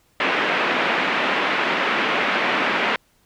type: band-pass noise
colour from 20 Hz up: white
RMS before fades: -21 dBFS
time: 0.2-2.96 s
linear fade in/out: 2 ms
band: 200 to 2600 Hz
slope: 24 dB/octave
effects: pink hiss -61 dBFS RMS until 3.25 s